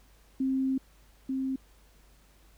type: tone pair in turn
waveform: sine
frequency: 264.9 / 264.9 Hz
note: C4 / C4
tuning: +22 / +22 cents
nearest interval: unison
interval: 0 cents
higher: neither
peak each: -25 / -28 dBFS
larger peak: first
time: 0.4-0.78 / 1.29-1.56 s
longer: first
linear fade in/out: 5 ms
effects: added 50 Hz sine -58 dBFS peak until 2.57 s + pink hiss -63 dBFS RMS until 2.57 s